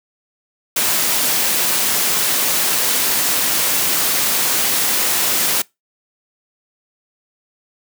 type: noise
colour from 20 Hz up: white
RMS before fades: -17 dBFS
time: 0.76-5.62 s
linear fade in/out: 5 ms
effects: noise-tail reverb RT60 0.2 s tail -24 dB re dry + high-pass 150 Hz 12 dB/octave